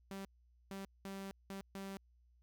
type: tone bursts at uneven times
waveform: sawtooth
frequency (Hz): 194.9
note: G3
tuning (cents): -10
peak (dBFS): -40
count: 5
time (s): 0.11-0.25 / 0.71-0.85 / 1.05-1.31 / 1.5-1.61 / 1.75-1.97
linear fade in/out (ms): 0
effects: added 60 Hz sine -66 dBFS peak until 2.42 s